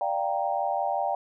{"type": "chord", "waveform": "sine", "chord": "G minor seventh", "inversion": "second", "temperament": "equal", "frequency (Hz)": [587.3, 698.5, 784, 932.3], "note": ["D5", "F5", "G5", "Bb5"], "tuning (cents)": [0, 0, 0, 0], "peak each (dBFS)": [-31, -30, -28, -33], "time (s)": [0.01, 1.15], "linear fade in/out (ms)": 2, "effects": []}